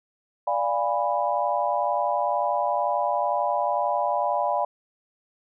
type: chord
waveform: sine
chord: D diminished seventh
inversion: none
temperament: equal with one note detuned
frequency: 587.3 / 698.5 / 820.6 / 987.8 Hz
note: D5 / F5 / Ab5 / Cb6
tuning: 0 / 0 / -21 / 0 cents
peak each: -27 dBFS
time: 0.47-4.65 s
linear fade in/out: 5 ms
effects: none